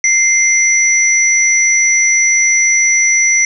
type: tone pair together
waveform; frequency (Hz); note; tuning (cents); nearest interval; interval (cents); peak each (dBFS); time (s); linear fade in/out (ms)
sine; 2093 / 5903; C7 / F#8; 0 / -5; octave + tritone; 1795; -11; 0.04-3.45; 2
effects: none